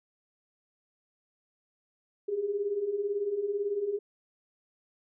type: beating tone pair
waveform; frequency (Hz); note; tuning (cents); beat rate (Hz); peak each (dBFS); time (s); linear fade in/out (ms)
sine; 391.3 / 409.3; G4 / G#4; -3 / -25; 18; -35 / -29; 2.28-3.99; 10
effects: none